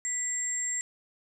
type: tone pair together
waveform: sine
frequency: 1975.5 / 7454 Hz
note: B6 / A#8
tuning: 0 / -1 cents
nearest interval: octave + major seventh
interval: 2299 cents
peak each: -37 / -29 dBFS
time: 0.05-0.81 s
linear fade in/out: 0 ms
effects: 11-bit